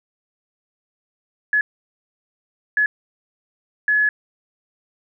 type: tone bursts at uneven times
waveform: sine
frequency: 1700 Hz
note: G#6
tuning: 40 cents sharp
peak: -14 dBFS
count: 3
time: 1.53-1.61 / 2.77-2.86 / 3.88-4.09 s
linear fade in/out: 2 ms
effects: none